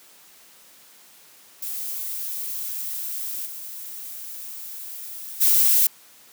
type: noise with level steps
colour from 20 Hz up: violet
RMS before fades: -30 / -36 / -17 dBFS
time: 1.62-5.87 s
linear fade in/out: 5 ms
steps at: 3.45 / 5.4 s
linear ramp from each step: 20 ms
effects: white hiss -51 dBFS RMS until 6.32 s + high-pass 150 Hz 12 dB/octave